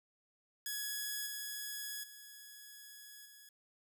5% pulse tone with level steps, 1682 Hz, G#6, 22 cents sharp, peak -27 / -30 / -41 / -45 dBFS, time 0.66-3.49 s, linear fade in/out 2 ms, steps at 1.26 / 2.03 / 3.25 s, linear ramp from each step 10 ms, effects none

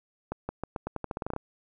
accelerating click train, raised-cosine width 1 ms, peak -18 dBFS, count 14, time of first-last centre 0.32-1.363 s, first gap 170 ms, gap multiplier 0.86, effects none

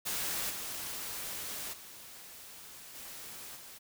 white noise with level steps, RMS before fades -35 / -40 / -50 / -46 / -50 dBFS, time 0.05-3.79 s, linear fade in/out 20 ms, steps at 0.49 / 1.72 / 2.94 / 3.55 s, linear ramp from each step 20 ms, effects none

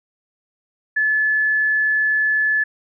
sine tone, 1726 Hz, A6, 34 cents flat, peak -15 dBFS, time 0.96-2.64 s, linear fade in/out 10 ms, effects none

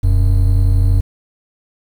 triangle tone pair together, 41.43 / 93.1 Hz, E1 / F#2, +9 / +11 cents, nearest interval octave + major second, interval 1402 cents, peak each -10 dBFS, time 0.03-1.01 s, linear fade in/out 10 ms, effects 7-bit

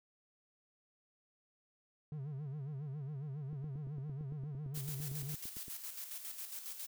triangle tone with vibrato, 142.4 Hz, C#3, 47 cents sharp, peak -38 dBFS, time 2.12-5.35 s, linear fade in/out 2 ms, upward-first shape sine, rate 7.3 Hz, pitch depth 140 cents each way
click train, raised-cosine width 3 ms, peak -39 dBFS, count 20, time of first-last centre 3.53-5.682 s, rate 8.83 Hz
blue noise with tremolo, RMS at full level -44 dBFS, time 4.74-6.87 s, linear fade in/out 20 ms, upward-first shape square, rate 7.3 Hz, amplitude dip 50%
effects none

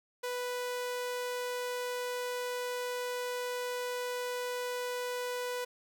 sawtooth tone, 493.9 Hz, B4, in tune, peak -30 dBFS, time 0.23-5.65 s, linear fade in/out 10 ms, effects none

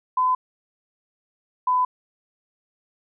sine tone pair in turn, 1014 / 1003.5 Hz, B5 / B5, +45 / +27 cents, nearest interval unison, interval 18 cents, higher first, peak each -17 dBFS, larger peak neither, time 0.17-0.35 / 1.67-1.85 s, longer neither, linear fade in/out 5 ms, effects none

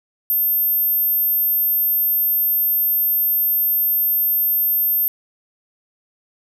sine tone, 13290 Hz, G#9, in tune, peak -15 dBFS, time 0.3-5.08 s, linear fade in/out 0 ms, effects none

